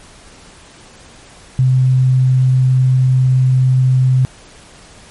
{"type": "tone", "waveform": "sine", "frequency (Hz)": 129.1, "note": "C3", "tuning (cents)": -23, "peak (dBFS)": -8, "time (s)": [1.59, 4.25], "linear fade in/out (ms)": 0, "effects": ["pink hiss -41 dBFS RMS until 5.1 s", "MP3 48 kbps"]}